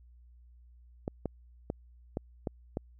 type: clicks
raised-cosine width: 2 ms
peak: -19 dBFS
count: 6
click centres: 1.079 / 1.257 / 1.701 / 2.171 / 2.472 / 2.771 s
effects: added 60 Hz sine -54 dBFS peak until 2.99 s